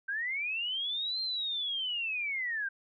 sine linear two-way sweep, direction up then down, 1549 to 4186 to 1549 Hz, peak -31 dBFS, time 0.08-2.69 s, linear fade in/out 10 ms, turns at 1.21 s, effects none

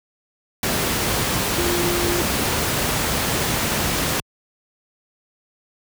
sine tone in noise, 348.6 Hz, F4, 3 cents flat, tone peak -22 dBFS, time 1.58-2.21 s, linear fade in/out 2 ms, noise pink, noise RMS -21 dBFS, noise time 0.63-4.2 s, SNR -4 dB, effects high-pass 60 Hz 12 dB/octave

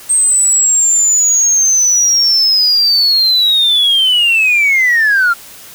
sine linear sweep, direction down, 8372 to 1357 Hz, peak -6 dBFS, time 0.09-5.34 s, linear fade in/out 20 ms, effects tanh soft clip ceiling -5 dBFS + white hiss -35 dBFS RMS until 5.74 s

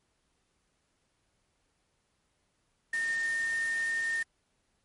sine tone in noise, 1827 Hz, A#6, 35 cents flat, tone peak -28 dBFS, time 2.93-4.23 s, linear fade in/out 5 ms, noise white, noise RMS -44 dBFS, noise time 2.93-4.23 s, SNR +13 dB, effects pink hiss -75 dBFS RMS until 4.84 s + MP3 48 kbps

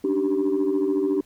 sine tone cluster, 286 / 299.9 / 386.9 Hz, D4 / D4 / G4, -46 / +36 / -23 cents, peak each -24 / -24 / -21 dBFS, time 0.04-1.21 s, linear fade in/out 5 ms, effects tanh soft clip ceiling -15 dBFS + pink hiss -58 dBFS RMS until 1.25 s

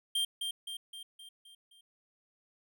square tone with echo, 3179 Hz, G7, 24 cents sharp, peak -29 dBFS, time 0.15-0.25 s, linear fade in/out 5 ms, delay 260 ms, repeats 6, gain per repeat -5 dB, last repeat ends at 1.81 s, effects none

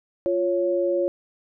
sine tone pair together, 349.3 / 554.4 Hz, F4 / C#5, 0 / 0 cents, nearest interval minor sixth, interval 800 cents, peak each -23 / -22 dBFS, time 0.26-1.08 s, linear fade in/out 0 ms, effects none

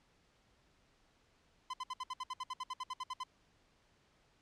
45% pulse tone bursts, 1020 Hz, C6, 44 cents flat, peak -38 dBFS, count 16, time 1.7-3.236 s, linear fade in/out 5 ms, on 36 ms, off 64 ms, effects pink hiss -71 dBFS RMS until 4.41 s + low-pass 6000 Hz 12 dB/octave

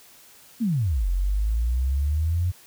sine exponential two-way sweep, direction down then up, 250 to 43.65 to 91.8 Hz, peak -20 dBFS, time 0.6-2.52 s, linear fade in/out 20 ms, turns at 1.08 s, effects white hiss -51 dBFS RMS until 2.66 s

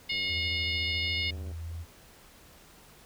harmonic tone, 721 Hz, F#5, 45 cents flat, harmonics 3 / 4 / 5 / 6 / 7, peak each -32 / -34 / -36 / -38 / -39 dBFS, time 0.09-1.31 s, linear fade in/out 10 ms
click train, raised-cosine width 2 ms, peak -35 dBFS, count 135, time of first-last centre 0.12-1.514 s, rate 96.1 Hz
sine tone with vibrato, 82.41 Hz, E2, in tune, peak -35 dBFS, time 0.28-1.86 s, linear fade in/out 50 ms, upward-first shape sine, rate 1.5 Hz, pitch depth 18 cents each way
effects pink hiss -55 dBFS RMS until 3.05 s

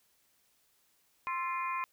harmonic tone with a mistuned harmonic, 349.2 Hz, F4, in tune, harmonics 3 / 4 / 5 / 6 / 7, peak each -33 / -45 / -47 / -43 / -41 dBFS, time 1.27-1.84 s, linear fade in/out 0 ms, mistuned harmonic 4, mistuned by -77 cents, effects white hiss -71 dBFS RMS until 1.92 s

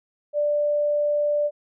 sine tone, 589 Hz, D5, 5 cents sharp, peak -19 dBFS, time 0.33-1.51 s, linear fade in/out 50 ms, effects none

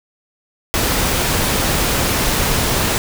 pink noise, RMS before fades -17 dBFS, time 0.74-2.98 s, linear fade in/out 0 ms, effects none

